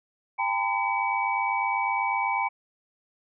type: tone cluster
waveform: sine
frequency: 800 / 900 / 1008 / 2277 Hz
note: G5 / A5 / B5 / C#7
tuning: +35 / +39 / +35 / +46 cents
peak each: -29 dBFS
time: 0.38-2.49 s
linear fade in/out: 20 ms
effects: none